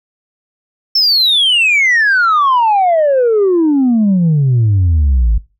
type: exponential sweep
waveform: sine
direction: down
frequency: 5410 to 51.2 Hz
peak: -6 dBFS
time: 0.95-5.38 s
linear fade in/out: 5 ms
effects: noise-tail reverb RT60 0.3 s tail -22 dB re dry + tanh soft clip ceiling -6 dBFS